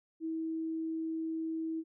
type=tone; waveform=sine; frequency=322.8 Hz; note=E4; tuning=36 cents flat; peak=-33 dBFS; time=0.2-1.84 s; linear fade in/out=50 ms; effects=none